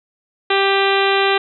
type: harmonic tone with a mistuned harmonic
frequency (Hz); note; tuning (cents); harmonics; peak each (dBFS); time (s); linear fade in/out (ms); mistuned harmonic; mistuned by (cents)
392.6; G4; +3; 1 / 2 / 3 / 4 / 5 / 6 / 7 / 8 / 9 / 10; -17 / -20 / -22 / -23 / -24 / -25 / -25 / -26 / -27 / -27; 0.5-1.38; 5; 6; +29
effects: none